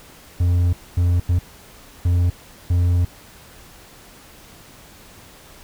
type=tone bursts at uneven times; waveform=triangle; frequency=87.9 Hz; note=F2; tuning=12 cents sharp; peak=-12 dBFS; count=5; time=0.4-0.73 / 0.97-1.2 / 1.29-1.39 / 2.05-2.3 / 2.7-3.05 s; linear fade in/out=5 ms; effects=pink hiss -45 dBFS RMS until 5.63 s